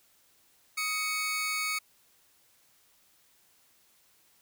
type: tone pair together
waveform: sawtooth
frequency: 1258 / 2228 Hz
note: D#6 / C#7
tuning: +19 / +8 cents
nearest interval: minor seventh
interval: 989 cents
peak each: -32 / -27 dBFS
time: 0.77-1.79 s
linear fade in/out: 10 ms
effects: white hiss -65 dBFS RMS until 4.41 s